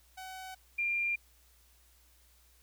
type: tone pair in turn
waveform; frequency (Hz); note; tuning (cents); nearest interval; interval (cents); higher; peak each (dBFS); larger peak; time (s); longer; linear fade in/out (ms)
sawtooth / sine; 753 / 2391; F#5 / D7; +30 / +30; octave + minor sixth; 2000; second; -39 / -29; second; 0.17-0.55 / 0.78-1.16; neither; 10
effects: added 60 Hz sine -64 dBFS peak until 2.62 s + white hiss -66 dBFS RMS until 2.62 s